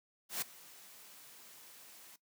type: noise with ADSR envelope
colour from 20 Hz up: white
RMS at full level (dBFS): -35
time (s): 0.29-2.16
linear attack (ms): 130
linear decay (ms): 6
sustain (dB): -21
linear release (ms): 5
effects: noise-tail reverb RT60 0.1 s tail -17 dB re dry + high-pass 150 Hz 12 dB/octave